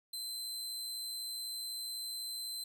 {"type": "tone", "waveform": "sawtooth", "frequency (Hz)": 4078, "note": "C8", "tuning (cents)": -45, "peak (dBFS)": -36, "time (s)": [0.13, 2.64], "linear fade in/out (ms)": 5, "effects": []}